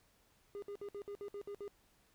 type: tone bursts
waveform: triangle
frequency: 406.1 Hz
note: G#4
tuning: 39 cents flat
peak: -40 dBFS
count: 9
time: 0.55-1.679 s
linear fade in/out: 0 ms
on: 73 ms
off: 59 ms
effects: pink hiss -71 dBFS RMS until 2.14 s